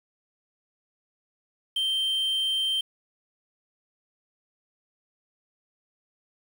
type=tone; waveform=triangle; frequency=3136 Hz; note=G7; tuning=in tune; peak=-22 dBFS; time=1.76-2.81 s; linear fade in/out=5 ms; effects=8-bit